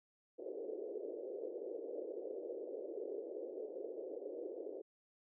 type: band-pass noise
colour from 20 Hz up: pink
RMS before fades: -45 dBFS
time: 0.38-4.82 s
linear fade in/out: 20 ms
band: 360 to 530 Hz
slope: 48 dB/octave
effects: none